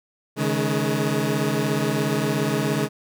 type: chord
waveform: 20% pulse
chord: C# suspended second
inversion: none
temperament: equal with one note detuned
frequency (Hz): 138.59 / 155.56 / 211.5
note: C#3 / D#3 / G#3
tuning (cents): 0 / 0 / +32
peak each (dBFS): -20 / -21 / -20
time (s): 0.36-2.89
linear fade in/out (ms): 50
effects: none